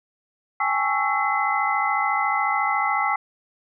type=tone cluster; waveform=sine; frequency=800 / 854 / 1112 / 1321 / 2038 Hz; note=G5 / G#5 / C#6 / E6 / C7; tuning=+35 / +48 / +5 / +3 / -46 cents; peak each=-26 dBFS; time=0.6-3.16 s; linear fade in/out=5 ms; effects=none